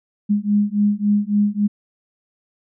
sine beating tone pair, 204.5 / 208.1 Hz, G#3 / G#3, -26 / +4 cents, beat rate 3.6 Hz, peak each -18 dBFS, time 0.29-1.68 s, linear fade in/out 20 ms, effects none

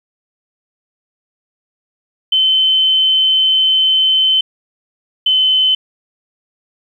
sine tone pair in turn, 3067 / 3050 Hz, G7 / G7, -38 / -48 cents, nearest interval unison, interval 10 cents, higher first, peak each -9 dBFS, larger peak neither, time 2.32-4.41 / 5.26-5.75 s, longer first, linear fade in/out 5 ms, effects 8-bit

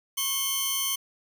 10% pulse tone pair together, 1088 / 3077 Hz, C#6 / G7, -33 / -33 cents, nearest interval octave + tritone, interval 1800 cents, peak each -25 / -18 dBFS, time 0.17-0.96 s, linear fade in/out 10 ms, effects none

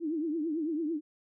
sine tone with vibrato, 315.9 Hz, D#4, 26 cents sharp, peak -29 dBFS, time 0-1.01 s, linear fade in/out 50 ms, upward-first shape triangle, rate 9 Hz, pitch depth 160 cents each way, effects none

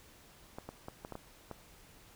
clicks, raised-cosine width 1 ms, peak -28 dBFS, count 7, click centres 0.585 / 0.69 / 0.884 / 1.049 / 1.123 / 1.154 / 1.513 s, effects pink hiss -59 dBFS RMS until 2.15 s

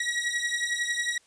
sawtooth beating tone pair, 1906 / 1917 Hz, A#6 / A#6, +38 / +48 cents, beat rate 11 Hz, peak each -26 dBFS, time 0-1.18 s, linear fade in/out 5 ms, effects white hiss -62 dBFS RMS until 1.26 s + resampled to 22050 Hz

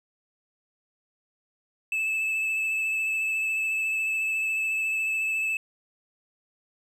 triangle tone with vibrato, 2618 Hz, E7, 13 cents flat, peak -23 dBFS, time 1.92-5.57 s, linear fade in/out 2 ms, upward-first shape sine, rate 14 Hz, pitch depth 16 cents each way, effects none

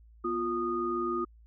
sine tone cluster, 244.1 / 351 / 1233 Hz, B3 / F4 / D#6, -20 / +9 / -16 cents, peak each -37 / -31 / -32 dBFS, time 0.24-1.25 s, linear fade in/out 10 ms, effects added 56 Hz sine -53 dBFS peak until 1.46 s

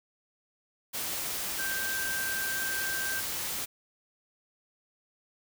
sine tone in noise, 1568 Hz, G6, in tune, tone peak -32 dBFS, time 1.58-3.21 s, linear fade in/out 20 ms, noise white, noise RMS -34 dBFS, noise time 0.93-3.66 s, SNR -1 dB, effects none

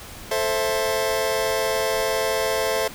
sawtooth chord, A minor, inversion none, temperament just, 440 / 528 / 660 Hz, A4 / C5 / E5, 0 / +16 / +2 cents, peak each -21 dBFS, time 0.31-2.88 s, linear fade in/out 5 ms, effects pink hiss -39 dBFS RMS until 2.94 s

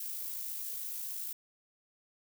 violet noise with amplitude modulation, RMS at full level -38 dBFS, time 0-1.33 s, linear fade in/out 5 ms, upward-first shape sine, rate 54.4 Hz, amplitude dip 30%, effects none

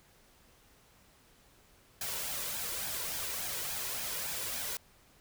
white noise with flanger, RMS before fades -37 dBFS, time 2.01-4.77 s, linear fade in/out 2 ms, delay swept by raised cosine 1.2 to 2.09 ms, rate 3.5 Hz, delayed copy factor +0.5, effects pink hiss -63 dBFS RMS until 5.2 s

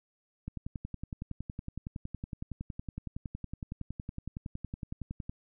click train, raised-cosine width 5 ms, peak -25 dBFS, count 53, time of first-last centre 0.48-5.295 s, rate 10.8 Hz, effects none

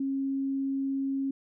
sine tone, 271.7 Hz, C#4, 35 cents flat, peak -27 dBFS, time 0-1.31 s, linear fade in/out 5 ms, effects none

